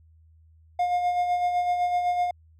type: tone with tremolo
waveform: triangle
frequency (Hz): 712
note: F5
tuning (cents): +33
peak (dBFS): -18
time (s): 0.79-2.31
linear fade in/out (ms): 5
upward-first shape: sine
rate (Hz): 7.9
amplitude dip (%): 45
effects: added 80 Hz sine -53 dBFS peak until 2.59 s